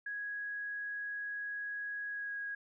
sine tone with pitch glide, 1661.2 to 1647.8 Hz, G#6 to G#6, 0 to -14 cents, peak -37 dBFS, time 0.06-2.55 s, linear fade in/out 5 ms, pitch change -14 cents, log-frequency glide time 2.1-2.35 s, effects none

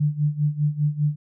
sine tone with tremolo, 148.6 Hz, D3, 21 cents sharp, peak -16 dBFS, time 0-1.16 s, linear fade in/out 10 ms, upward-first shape sine, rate 5 Hz, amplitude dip 85%, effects none

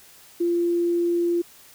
sine tone, 344.6 Hz, F4, 23 cents flat, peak -19 dBFS, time 0.4-1.42 s, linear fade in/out 10 ms, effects white hiss -50 dBFS RMS until 1.74 s

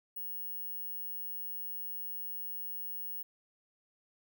sine tone, 15660 Hz, B9, 16 cents flat, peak -37 dBFS, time 0.16-3.23 s, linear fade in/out 10 ms, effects none

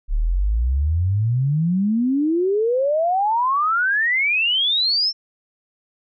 sine exponential sweep, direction up, 34.54 to 5450 Hz, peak -16 dBFS, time 0.08-5.13 s, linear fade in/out 50 ms, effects none

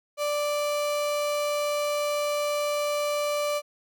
35% pulse tone, 587.3 Hz, D5, in tune, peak -23 dBFS, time 0.17-3.62 s, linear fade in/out 50 ms, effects none

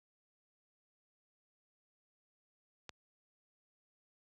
click, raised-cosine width 0.2 ms, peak -27 dBFS, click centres 2.893 s, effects high-pass 60 Hz 12 dB/octave

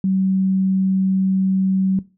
sine tone, 190.3 Hz, F#3, 49 cents sharp, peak -15 dBFS, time 0.04-1.99 s, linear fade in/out 2 ms, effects noise-tail reverb RT60 0.3 s tail -18 dB re dry

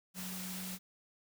sine tone in noise, 185 Hz, F#3, in tune, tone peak -43 dBFS, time 0.14-0.79 s, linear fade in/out 50 ms, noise white, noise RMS -44 dBFS, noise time 0.14-0.79 s, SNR -2 dB, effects none

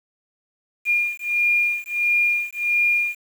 sine beating tone pair, 2414 / 2415.5 Hz, D7 / D7, +47 / +48 cents, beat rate 1.5 Hz, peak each -21 dBFS, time 0.85-3.16 s, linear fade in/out 50 ms, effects 7-bit

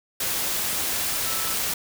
sine tone in noise, 1318.5 Hz, E6, in tune, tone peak -36 dBFS, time 1.26-1.54 s, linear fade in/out 5 ms, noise white, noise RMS -26 dBFS, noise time 0.2-1.74 s, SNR -13 dB, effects none

